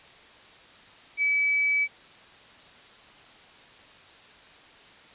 sine tone, 2291 Hz, D7, 44 cents flat, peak -21 dBFS, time 1.17-1.88 s, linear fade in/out 50 ms, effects white hiss -51 dBFS RMS until 5.14 s + resampled to 8000 Hz

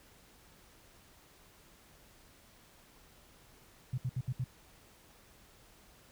sine tone bursts, 126.9 Hz, B2, 47 cents sharp, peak -31 dBFS, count 5, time 3.93-4.442 s, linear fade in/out 5 ms, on 48 ms, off 68 ms, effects pink hiss -61 dBFS RMS until 6.11 s

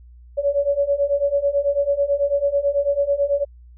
sine beating tone pair, 561 / 570.1 Hz, C#5 / C#5, +21 / +48 cents, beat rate 9.1 Hz, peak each -21 / -19 dBFS, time 0.37-3.45 s, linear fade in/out 20 ms, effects added 60 Hz sine -42 dBFS peak until 3.77 s

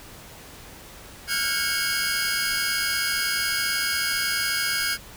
sawtooth tone cluster, 1384 / 1460 / 1616 / 2207 / 4957 Hz, F6 / F#6 / G#6 / C#7 / D#8, -16 / -24 / -48 / -8 / -7 cents, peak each -29 / -28 / -25 / -26 / -25 dBFS, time 1.27-4.98 s, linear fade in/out 50 ms, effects pink hiss -44 dBFS RMS until 5.16 s

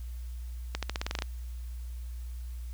accelerating click train, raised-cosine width 0.2 ms, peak -14 dBFS, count 10, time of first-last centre 0.75-1.222 s, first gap 77 ms, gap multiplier 0.9, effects added 60 Hz sine -36 dBFS peak until 2.73 s + white hiss -59 dBFS RMS until 2.73 s

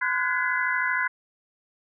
sine tone cluster, 1021 / 1451 / 1504 / 1679 / 2023 Hz, C6 / F#6 / F#6 / G#6 / B6, -43 / -34 / +28 / +18 / +41 cents, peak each -29 dBFS, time 0.01-1.08 s, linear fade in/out 10 ms, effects none

